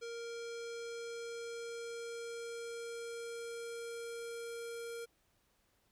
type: tone with low-pass filter sweep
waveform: square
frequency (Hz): 466.2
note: A#4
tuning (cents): 0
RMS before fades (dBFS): -44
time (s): 0.01-5.06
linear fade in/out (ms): 20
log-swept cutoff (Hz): 6200 to 11000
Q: 1.6
effects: pink hiss -75 dBFS RMS until 5.91 s